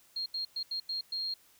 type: tone bursts at uneven times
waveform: sine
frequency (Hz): 4232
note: C8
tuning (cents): +19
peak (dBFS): -32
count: 6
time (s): 0.16-0.26 / 0.34-0.45 / 0.56-0.63 / 0.71-0.8 / 0.89-1.01 / 1.12-1.34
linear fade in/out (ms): 5
effects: white hiss -63 dBFS RMS until 1.59 s